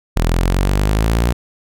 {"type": "exponential sweep", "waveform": "sawtooth", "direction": "up", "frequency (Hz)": [40.03, 60.4], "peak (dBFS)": -9, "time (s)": [0.16, 1.33], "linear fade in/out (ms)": 10, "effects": []}